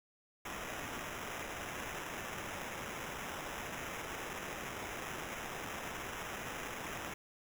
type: noise with sample-and-hold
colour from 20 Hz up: white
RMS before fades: -43 dBFS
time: 0.45-7.14 s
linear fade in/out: 5 ms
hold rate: 4410 Hz
effects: none